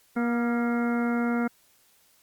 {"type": "harmonic tone with a mistuned harmonic", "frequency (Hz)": 237.9, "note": "A#3", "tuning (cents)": 35, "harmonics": [1, 2, 3, 4, 5, 6, 7, 8, 9], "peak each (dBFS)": [-24, -33, -35, -42, -43, -34, -46, -47, -42], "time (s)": [0.16, 1.48], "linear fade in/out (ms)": 10, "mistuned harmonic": 6, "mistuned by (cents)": -41, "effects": ["white hiss -62 dBFS RMS until 2.22 s", "Opus 48 kbps"]}